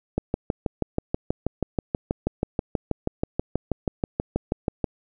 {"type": "click train", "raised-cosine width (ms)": 2, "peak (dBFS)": -9, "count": 30, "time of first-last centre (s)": [0.18, 4.842], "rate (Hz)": 6.22, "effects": []}